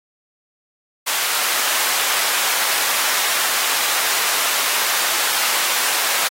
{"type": "high-pass noise", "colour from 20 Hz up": "pink", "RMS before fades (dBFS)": -20, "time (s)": [1.06, 6.29], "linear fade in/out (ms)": 20, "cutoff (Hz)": 1000, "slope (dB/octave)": 12, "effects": ["AAC 48 kbps"]}